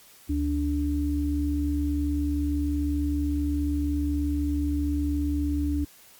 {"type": "tone pair together", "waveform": "sine", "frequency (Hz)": [72.5, 291.6], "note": ["D2", "D4"], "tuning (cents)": [-22, -12], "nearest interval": "2 octaves", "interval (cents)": 2410, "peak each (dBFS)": -26, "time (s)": [0.29, 5.85], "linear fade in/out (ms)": 10, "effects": ["white hiss -53 dBFS RMS until 6.19 s", "Opus 48 kbps"]}